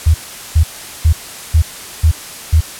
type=tone bursts; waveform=sine; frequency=79.4 Hz; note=D#2; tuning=36 cents sharp; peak=-5 dBFS; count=6; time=0.06-2.608 s; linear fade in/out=10 ms; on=83 ms; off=410 ms; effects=white hiss -30 dBFS RMS until 2.79 s + low-pass 12000 Hz 12 dB/octave